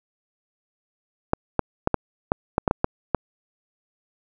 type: clicks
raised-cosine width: 1 ms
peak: -4 dBFS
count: 10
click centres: 1.334 / 1.593 / 1.874 / 1.943 / 2.319 / 2.581 / 2.678 / 2.711 / 2.844 / 3.147 s
effects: none